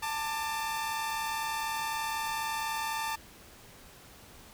sawtooth tone cluster, 854 / 894 / 1184 Hz, G#5 / A5 / D6, +48 / +27 / +14 cents, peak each -38 / -29 / -35 dBFS, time 0.02-3.16 s, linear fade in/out 10 ms, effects pink hiss -53 dBFS RMS until 4.53 s

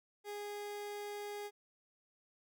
30% pulse tone, 412.1 Hz, G#4, 13 cents flat, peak -39 dBFS, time 0.24-1.51 s, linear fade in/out 50 ms, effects none

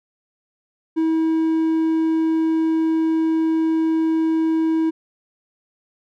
triangle tone, 321.9 Hz, E4, 41 cents flat, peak -14 dBFS, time 0.96-4.91 s, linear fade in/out 20 ms, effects none

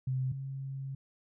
sine tone pair in turn, 130.2 / 135.38 Hz, C3 / C#3, -8 / -41 cents, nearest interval minor second, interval 67 cents, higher second, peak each -29 / -36 dBFS, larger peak first, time 0.07-0.32 / 0.32-0.95 s, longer second, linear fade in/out 5 ms, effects none

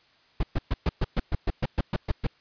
brown noise bursts, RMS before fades -23 dBFS, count 13, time 0.4-2.269 s, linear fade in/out 5 ms, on 33 ms, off 120 ms, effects white hiss -61 dBFS RMS until 2.4 s + resampled to 11025 Hz

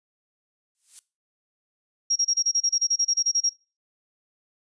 violet noise with exponential growth, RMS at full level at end -35 dBFS, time 0.75-0.99 s, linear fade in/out 0 ms, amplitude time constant 52 ms
sine tone bursts, 5610 Hz, F8, 7 cents sharp, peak -19 dBFS, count 16, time 2.1-3.495 s, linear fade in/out 10 ms, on 60 ms, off 29 ms
effects noise-tail reverb RT60 0.3 s tail -20 dB re dry + resampled to 22050 Hz

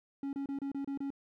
triangle tone bursts, 277.2 Hz, C#4, in tune, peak -32 dBFS, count 7, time 0.23-1.104 s, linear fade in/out 2 ms, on 100 ms, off 29 ms, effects none

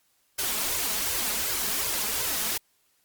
white noise with flanger, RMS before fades -28 dBFS, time 0.38-2.58 s, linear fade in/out 10 ms, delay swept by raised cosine 1.9 to 4.8 ms, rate 2.7 Hz, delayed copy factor +0.85, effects white hiss -68 dBFS RMS until 3.04 s + Opus 48 kbps

